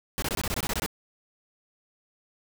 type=noise bursts; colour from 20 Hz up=pink; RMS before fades=-29 dBFS; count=11; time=0.18-0.862 s; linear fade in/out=0 ms; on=42 ms; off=22 ms; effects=none